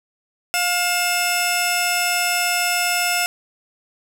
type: tone pair together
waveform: 15% pulse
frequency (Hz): 710.5 / 2637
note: F5 / E7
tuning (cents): +30 / 0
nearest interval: octave + major seventh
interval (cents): 2270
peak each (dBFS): -14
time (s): 0.54-3.26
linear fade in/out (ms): 0
effects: none